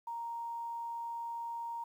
sine tone with quantisation, 932.3 Hz, A#5, in tune, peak -37 dBFS, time 0.07-1.84 s, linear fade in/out 5 ms, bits 11, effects none

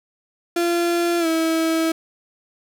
35% pulse tone with pitch glide, 343.6 to 324.7 Hz, F4 to E4, -28 to -26 cents, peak -16 dBFS, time 0.56-1.92 s, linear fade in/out 5 ms, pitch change -98 cents, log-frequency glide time 1.19-1.27 s, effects none

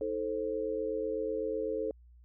sine chord, A diminished, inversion second, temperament just, 316.8 / 440 / 528 Hz, Eb4 / A4 / C5, +31 / 0 / +16 cents, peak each -39 / -33 / -36 dBFS, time 0.01-1.91 s, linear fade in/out 2 ms, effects added 60 Hz sine -54 dBFS peak until 2.24 s

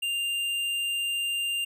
triangle tone with tanh clipping, 2794 Hz, F7, in tune, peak -28 dBFS, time 0.02-1.65 s, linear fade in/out 10 ms, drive 16 dB, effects none

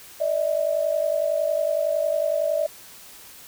sine tone pair together, 590 / 640.9 Hz, D5 / E5, +8 / -49 cents, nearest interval minor second, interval 143 cents, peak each -23 dBFS, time 0.2-2.67 s, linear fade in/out 10 ms, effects white hiss -45 dBFS RMS until 3.47 s

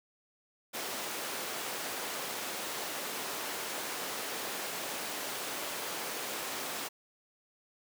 pink high-pass noise, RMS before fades -38 dBFS, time 0.73-6.89 s, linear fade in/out 20 ms, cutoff 380 Hz, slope 12 dB/octave, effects none

